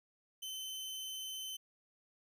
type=tone; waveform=sawtooth; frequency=3063 Hz; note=G7; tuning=41 cents flat; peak=-38 dBFS; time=0.42-1.57 s; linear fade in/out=10 ms; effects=none